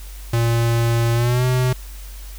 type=tone with pitch glide; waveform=square; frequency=116.54 to 127.09 Hz; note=A#2 to C3; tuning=0 to -50 cents; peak=-16 dBFS; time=0.33-1.73 s; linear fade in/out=5 ms; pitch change=+150 cents; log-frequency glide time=1.14-1.45 s; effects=added 48 Hz sine -32 dBFS peak until 2.38 s + white hiss -43 dBFS RMS until 2.38 s